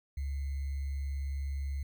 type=tone with sample-and-hold; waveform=sine; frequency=69.3 Hz; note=C#2; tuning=in tune; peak=-32 dBFS; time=0.17-1.83 s; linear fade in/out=5 ms; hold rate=2100 Hz; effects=none